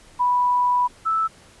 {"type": "tone pair in turn", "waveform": "sine", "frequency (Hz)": [985, 1314.8], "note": ["B5", "E6"], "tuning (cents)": [-5, -5], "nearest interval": "perfect fourth", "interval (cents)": 500, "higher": "second", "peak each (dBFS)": [-16, -18], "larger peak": "first", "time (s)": [[0.19, 0.88], [1.05, 1.28]], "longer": "first", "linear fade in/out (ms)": 20, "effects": ["pink hiss -50 dBFS RMS until 1.6 s", "resampled to 24000 Hz"]}